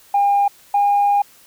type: tone pair in turn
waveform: sine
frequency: 806 / 811.6 Hz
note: G5 / G#5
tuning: +48 / -40 cents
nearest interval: unison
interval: 12 cents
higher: second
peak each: -11 dBFS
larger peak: neither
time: 0.14-0.48 / 0.74-1.22 s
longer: second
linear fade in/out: 5 ms
effects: tanh soft clip ceiling -9 dBFS + white hiss -49 dBFS RMS until 1.46 s